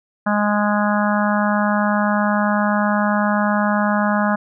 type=harmonic tone; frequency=207.7 Hz; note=G#3; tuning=in tune; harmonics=1 / 3 / 4 / 5 / 6 / 7 / 8; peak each=-18 / -23 / -24 / -25 / -26 / -26 / -27 dBFS; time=0.26-4.36 s; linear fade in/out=10 ms; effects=none